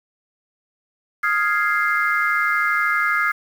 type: chord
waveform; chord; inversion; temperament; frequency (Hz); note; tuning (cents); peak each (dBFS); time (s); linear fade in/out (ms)
sine; F minor seventh; third; equal; 1244.5 / 1396.9 / 1661.2 / 2093; Eb6 / F6 / Ab6 / C7; 0 / 0 / 0 / 0; -22; 1.23-3.32; 10
effects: tanh soft clip ceiling -7 dBFS + 7-bit